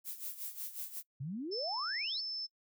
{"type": "noise with tremolo", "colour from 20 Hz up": "violet", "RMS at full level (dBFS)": -40, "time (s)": [0.04, 1.03], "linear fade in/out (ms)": 50, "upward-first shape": "sine", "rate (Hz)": 5.5, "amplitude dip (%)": 75}
{"type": "exponential sweep", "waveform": "sine", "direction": "up", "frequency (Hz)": [124.9, 4699], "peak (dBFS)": -37, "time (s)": [1.2, 2.21], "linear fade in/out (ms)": 10}
{"type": "tone", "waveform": "sine", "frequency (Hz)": 5274, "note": "E8", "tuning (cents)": 0, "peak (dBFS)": -37, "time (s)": [1.51, 2.47], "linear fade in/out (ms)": 20}
{"effects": ["noise-tail reverb RT60 0.1 s tail -23 dB re dry"]}